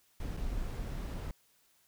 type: noise with dropouts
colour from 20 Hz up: brown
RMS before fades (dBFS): -37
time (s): 0.2-1.31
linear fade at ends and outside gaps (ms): 2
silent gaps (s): 0.368-0.372
effects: white hiss -69 dBFS RMS until 1.87 s